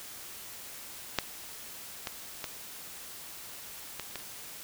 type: clicks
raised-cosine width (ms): 0.2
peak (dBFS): -8 / -16 / -17 / -19 / -19 / -30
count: 6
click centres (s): 1.187 / 2.072 / 2.442 / 3.997 / 4.157 / 4.201
effects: white hiss -45 dBFS RMS until 4.63 s